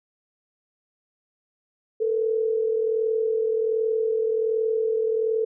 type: tone pair together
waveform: sine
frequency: 442.3 / 483.6 Hz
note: A4 / B4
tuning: +9 / -36 cents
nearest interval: major second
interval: 155 cents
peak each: -21 / -29 dBFS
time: 2-5.45 s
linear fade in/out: 10 ms
effects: none